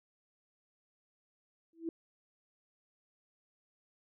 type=tone with exponential growth; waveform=sine; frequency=329.6 Hz; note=E4; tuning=in tune; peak=-30 dBFS; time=1.73-1.89 s; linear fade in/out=2 ms; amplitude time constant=34 ms; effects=none